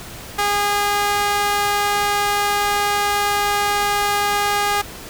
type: tone with high-pass filter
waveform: sawtooth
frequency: 409.2 Hz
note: G#4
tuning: 26 cents flat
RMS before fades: -19 dBFS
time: 0.38-4.82 s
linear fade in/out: 10 ms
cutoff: 850 Hz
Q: 1.3
effects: pink hiss -35 dBFS RMS until 5.09 s